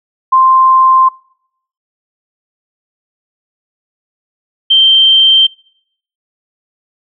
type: tone pair in turn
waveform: sine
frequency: 1046.5 / 3136 Hz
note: C6 / G7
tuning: 0 / 0 cents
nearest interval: octave + perfect fifth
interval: 1900 cents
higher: second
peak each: -4 dBFS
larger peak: neither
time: 0.32-1.09 / 4.7-5.47 s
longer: neither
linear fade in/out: 10 ms
effects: noise-tail reverb RT60 0.7 s tail -25 dB re dry